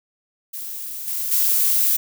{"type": "noise with level steps", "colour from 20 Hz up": "violet", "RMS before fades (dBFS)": [-31, -25, -18], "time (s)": [0.53, 1.97], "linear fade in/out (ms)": 10, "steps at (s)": [1.07, 1.31], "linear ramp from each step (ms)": 10, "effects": []}